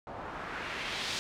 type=noise with low-pass filter sweep; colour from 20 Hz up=white; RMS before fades=-38 dBFS; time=0.07-1.19 s; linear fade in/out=0 ms; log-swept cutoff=760 to 4800 Hz; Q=1.4; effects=none